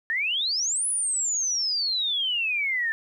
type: exponential two-way sweep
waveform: sine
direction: up then down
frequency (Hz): 1760 to 10220 to 1760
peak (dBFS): -23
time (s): 0.1-2.92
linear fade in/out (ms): 0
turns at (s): 0.87
effects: 10-bit